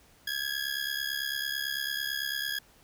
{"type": "ring-modulated tone", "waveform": "20% pulse", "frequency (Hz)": 1661.2, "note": "G#6", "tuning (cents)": 0, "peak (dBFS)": -23, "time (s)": [0.27, 2.59], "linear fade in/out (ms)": 5, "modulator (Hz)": 34.5, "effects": ["pink hiss -60 dBFS RMS until 2.83 s"]}